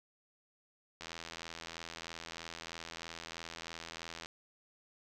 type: click train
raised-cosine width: 0.2 ms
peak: -26 dBFS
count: 271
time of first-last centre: 1.01-4.259 s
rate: 83.1 Hz
effects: none